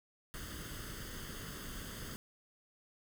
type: noise with comb filter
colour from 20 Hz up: pink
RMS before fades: -45 dBFS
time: 0.34-2.16 s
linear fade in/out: 0 ms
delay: 0.62 ms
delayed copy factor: +0.7
effects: none